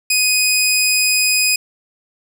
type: tone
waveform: 15% pulse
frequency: 2500 Hz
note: D#7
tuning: 8 cents sharp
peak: -6 dBFS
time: 0.1-1.56 s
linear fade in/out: 5 ms
effects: none